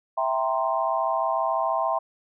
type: chord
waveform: sine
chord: C dominant seventh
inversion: first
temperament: equal with one note detuned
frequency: 657.4 / 784 / 932.3 / 1046.5 Hz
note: E5 / G5 / Bb5 / C6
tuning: -5 / 0 / 0 / 0 cents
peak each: -26 / -28 / -29 / -27 dBFS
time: 0.17-1.99 s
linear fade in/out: 10 ms
effects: none